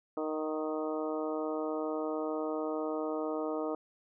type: harmonic tone with a mistuned harmonic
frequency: 155.56 Hz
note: D#3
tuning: in tune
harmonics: 2 / 3 / 4 / 5 / 6 / 7 / 8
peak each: -36 / -36 / -38 / -44 / -46 / -47 / -44 dBFS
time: 0.17-3.75 s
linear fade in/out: 2 ms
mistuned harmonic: 5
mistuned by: -19 cents
effects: none